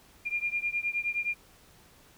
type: beating tone pair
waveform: sine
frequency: 2400 / 2409.6 Hz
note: D7 / D7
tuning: +37 / +44 cents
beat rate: 9.6 Hz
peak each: -31 / -32 dBFS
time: 0.25-1.35 s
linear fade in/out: 20 ms
effects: pink hiss -58 dBFS RMS until 2.17 s